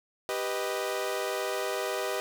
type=chord; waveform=sawtooth; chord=G augmented; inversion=none; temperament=equal; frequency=392 / 493.9 / 622.3 Hz; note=G4 / B4 / D#5; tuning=0 / 0 / 0 cents; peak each=-30 dBFS; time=0.29-2.2 s; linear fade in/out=0 ms; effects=none